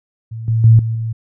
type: tone with level steps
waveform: sine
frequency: 113 Hz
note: A2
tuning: 47 cents sharp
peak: -24 / -12 / -4 / -16 / -18 dBFS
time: 0.31-1.13 s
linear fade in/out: 10 ms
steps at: 0.48 / 0.64 / 0.79 / 0.95 s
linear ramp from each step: 2 ms
effects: none